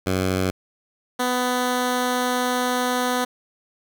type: tone pair in turn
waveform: 10% pulse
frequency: 93.4 / 249.3 Hz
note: F#2 / B3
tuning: +17 / +16 cents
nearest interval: octave + perfect fourth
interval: 1699 cents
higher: second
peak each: -12 dBFS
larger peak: neither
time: 0.06-0.51 / 1.19-3.25 s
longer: second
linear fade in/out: 10 ms
effects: none